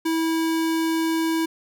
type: tone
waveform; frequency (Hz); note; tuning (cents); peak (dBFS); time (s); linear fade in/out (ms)
square; 325.2; E4; -23; -21; 0.05-1.46; 10
effects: none